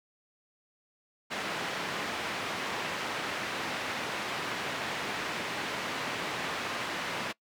white band-pass noise, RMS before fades -35 dBFS, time 1.3-7.33 s, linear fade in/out 20 ms, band 140 to 2400 Hz, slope 12 dB/octave, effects noise-tail reverb RT60 0.1 s tail -22 dB re dry

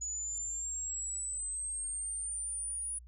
sine exponential sweep, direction up, 6870 to 9780 Hz, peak -35 dBFS, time 0.01-2.99 s, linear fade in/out 10 ms, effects added 60 Hz sine -50 dBFS peak until 3.07 s

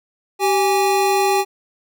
square tone pair together, 387.2 / 820.4 Hz, G4 / G#5, -21 / -21 cents, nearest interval octave + minor second, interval 1300 cents, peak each -18 dBFS, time 0.39-1.45 s, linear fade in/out 50 ms, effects none

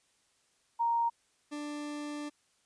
sine / 40% pulse tone pair in turn, 932.3 / 295 Hz, A#5 / D4, 0 / +8 cents, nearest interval octave + minor sixth, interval 1992 cents, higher first, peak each -26 / -36 dBFS, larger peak first, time 0.79-1.1 / 1.51-2.3 s, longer second, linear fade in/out 20 ms, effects white hiss -71 dBFS RMS until 2.65 s + resampled to 22050 Hz

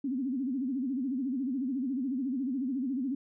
sine tone with vibrato, 261.6 Hz, C4, in tune, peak -29 dBFS, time 0.04-3.15 s, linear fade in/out 5 ms, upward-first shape sine, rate 14 Hz, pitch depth 150 cents each way, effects none

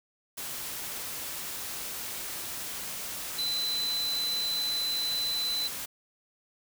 sine tone in noise, 4020 Hz, B7, 30 cents sharp, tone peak -28 dBFS, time 3.38-5.68 s, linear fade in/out 10 ms, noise white, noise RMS -37 dBFS, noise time 0.37-5.86 s, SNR +6 dB, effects none

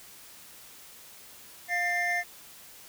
triangle tone cluster, 702 / 1791 / 2098 Hz, F5 / A6 / C7, +9 / +30 / +4 cents, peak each -30 / -28 / -28 dBFS, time 1.68-2.24 s, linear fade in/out 50 ms, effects white hiss -50 dBFS RMS until 2.88 s

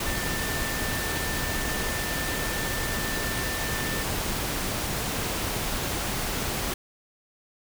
sine tone in noise, 1784 Hz, A6, 23 cents sharp, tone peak -34 dBFS, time 0.06-4.03 s, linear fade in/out 5 ms, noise pink, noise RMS -29 dBFS, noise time 0-6.74 s, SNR -8 dB, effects none

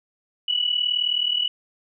sine tone pair together, 2921 / 2960 Hz, F#7 / F#7, -23 / 0 cents, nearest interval unison, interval 23 cents, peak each -24 / -22 dBFS, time 0.48-1.48 s, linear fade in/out 5 ms, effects none

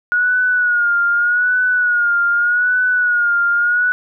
sine tone with vibrato, 1447 Hz, F#6, 39 cents flat, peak -12 dBFS, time 0.12-3.92 s, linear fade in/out 0 ms, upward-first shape sine, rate 0.83 Hz, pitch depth 58 cents each way, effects none

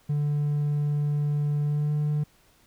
triangle tone with pitch glide, 146.83 to 149.14 Hz, D3 to D3, 0 to +27 cents, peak -20 dBFS, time 0.09-2.24 s, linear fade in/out 10 ms, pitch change +27 cents, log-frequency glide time 1.64-1.91 s, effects tanh soft clip ceiling -16 dBFS + pink hiss -61 dBFS RMS until 2.66 s

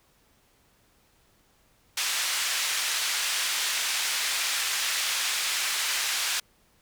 pink band-pass noise, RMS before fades -28 dBFS, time 1.97-6.4 s, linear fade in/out 5 ms, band 1900 to 9400 Hz, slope 12 dB/octave, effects pink hiss -64 dBFS RMS until 6.81 s

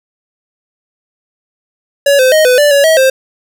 square tone with pitch steps, 564 / 515 / 624 / 501 / 586 / 564 / 641 / 527 Hz, C#5 / C5 / D#5 / B4 / D5 / C#5 / E5 / C5, +30 / -28 / +5 / +25 / -4 / +30 / -49 / +12 cents, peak -6 dBFS, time 2.06-3.1 s, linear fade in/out 5 ms, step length 130 ms, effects none

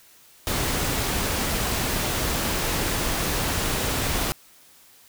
pink noise, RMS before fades -25 dBFS, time 0.47-4.32 s, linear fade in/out 0 ms, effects white hiss -53 dBFS RMS until 5.08 s

